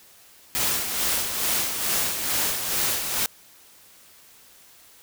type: noise with tremolo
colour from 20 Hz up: white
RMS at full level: -23 dBFS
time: 0.55-3.26 s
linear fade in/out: 0 ms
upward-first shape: sine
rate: 2.3 Hz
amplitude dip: 50%
effects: white hiss -52 dBFS RMS until 5.02 s